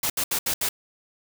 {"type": "noise bursts at uneven times", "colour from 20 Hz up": "white", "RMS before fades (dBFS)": -25, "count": 5, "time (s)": [[0.03, 0.1], [0.17, 0.24], [0.31, 0.39], [0.46, 0.54], [0.61, 0.69]], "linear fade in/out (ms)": 5, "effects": []}